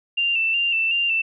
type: tone with vibrato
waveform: sine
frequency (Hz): 2726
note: F7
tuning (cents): -43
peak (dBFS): -18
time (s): 0.17-1.22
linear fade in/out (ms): 10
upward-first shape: square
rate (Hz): 2.7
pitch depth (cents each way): 38
effects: none